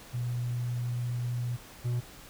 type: tone pair in turn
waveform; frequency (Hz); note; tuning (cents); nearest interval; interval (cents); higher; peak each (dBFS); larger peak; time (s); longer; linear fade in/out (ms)
sine / triangle; 121.5 / 121.5; B2 / B2; -28 / -28; unison; 0; neither; -29 / -25; second; 0.13-1.57 / 1.84-2.01; first; 20
effects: pink hiss -50 dBFS RMS until 2.29 s